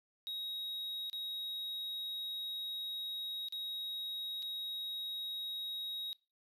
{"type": "tone with dropouts", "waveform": "triangle", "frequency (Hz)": 3792, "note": "A#7", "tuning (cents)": 29, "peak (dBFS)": -37, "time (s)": [0.27, 6.13], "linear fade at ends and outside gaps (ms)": 0, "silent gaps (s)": [[1.098, 1.13], [3.485, 3.524], [4.423, 4.427]], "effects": ["noise-tail reverb RT60 0.3 s tail -21 dB re dry"]}